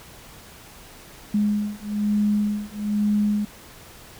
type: beating tone pair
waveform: sine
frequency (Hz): 207.7 / 208.8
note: G#3 / G#3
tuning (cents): 0 / +10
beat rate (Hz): 1.1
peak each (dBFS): -23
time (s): 1.34-3.45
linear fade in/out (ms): 5
effects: pink hiss -45 dBFS RMS until 4.19 s